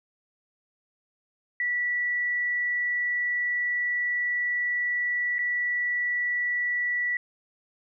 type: tone with dropouts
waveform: sine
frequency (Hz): 1950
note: B6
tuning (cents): -23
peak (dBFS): -24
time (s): 1.6-7.17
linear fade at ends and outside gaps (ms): 2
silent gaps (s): 5.384-5.39
effects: none